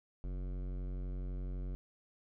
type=tone with hard clipping; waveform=sine; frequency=45.97 Hz; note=F#1; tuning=10 cents flat; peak=-39 dBFS; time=0.24-1.75 s; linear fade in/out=0 ms; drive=16 dB; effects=none